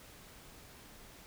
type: silence
effects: pink hiss -55 dBFS RMS until 1.26 s